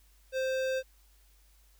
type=tone with notch filter; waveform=square; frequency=523.3 Hz; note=C5; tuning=in tune; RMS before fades=-31 dBFS; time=0.32-0.83 s; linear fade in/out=50 ms; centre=11000 Hz; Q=0.51; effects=added 50 Hz sine -60 dBFS peak until 1.79 s + white hiss -67 dBFS RMS until 1.79 s